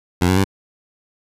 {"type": "tone with pitch steps", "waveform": "15% pulse", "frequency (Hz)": [88.8, 92.95, 97.29], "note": ["F2", "F#2", "G2"], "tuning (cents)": [29, 8, -13], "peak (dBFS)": -7, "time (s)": [0.21, 0.444], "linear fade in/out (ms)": 10, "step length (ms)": 78, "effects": ["resampled to 32000 Hz"]}